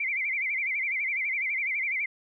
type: tone with vibrato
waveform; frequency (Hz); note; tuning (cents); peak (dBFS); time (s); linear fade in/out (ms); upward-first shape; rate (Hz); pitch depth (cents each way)
sine; 2200; C#7; -14; -26; 0-2.06; 5; sine; 12; 140
effects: none